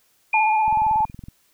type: tone with exponential decay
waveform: sine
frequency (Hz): 2425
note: D#7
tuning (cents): -45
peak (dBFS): -17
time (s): 0.33-1.12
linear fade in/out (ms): 5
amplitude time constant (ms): 170
type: tone with vibrato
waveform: sine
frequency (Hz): 867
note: A5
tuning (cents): -26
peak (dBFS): -16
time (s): 0.34-1.05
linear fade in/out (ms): 2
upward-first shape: square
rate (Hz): 16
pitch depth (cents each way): 27
type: click train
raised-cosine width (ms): 5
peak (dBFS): -25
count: 14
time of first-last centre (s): 0.68-1.285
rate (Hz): 21.5
effects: white hiss -62 dBFS RMS until 1.53 s